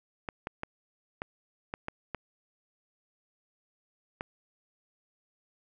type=clicks; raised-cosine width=0.5 ms; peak=-19 dBFS; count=8; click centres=0.288 / 0.471 / 0.634 / 1.219 / 1.739 / 1.884 / 2.147 / 4.209 s; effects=none